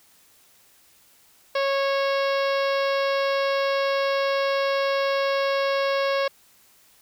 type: harmonic tone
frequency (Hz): 550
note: C#5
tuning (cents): -14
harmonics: 1 / 2 / 3 / 4 / 5 / 6 / 7 / 8 / 9 / 10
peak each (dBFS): -22 / -28 / -32 / -34 / -36 / -38 / -39 / -40 / -41 / -42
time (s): 1.55-6.28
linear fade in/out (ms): 5
effects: white hiss -57 dBFS RMS until 7.01 s